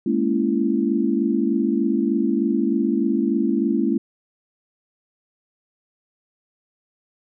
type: chord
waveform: sine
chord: A# half-diminished seventh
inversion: third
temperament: just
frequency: 209.8 / 233.1 / 279.7 / 335.6 Hz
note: G#3 / A#3 / C#4 / E4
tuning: +18 / 0 / +16 / +31 cents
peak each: -23 dBFS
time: 0.06-3.98 s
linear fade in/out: 5 ms
effects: none